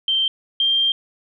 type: tone pair in turn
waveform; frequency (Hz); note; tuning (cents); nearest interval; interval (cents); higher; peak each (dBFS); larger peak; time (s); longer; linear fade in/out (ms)
sine; 3136 / 3180; G7 / G7; 0 / +24; unison; 24; second; -16 / -15; second; 0.08-0.28 / 0.6-0.92; second; 2
effects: none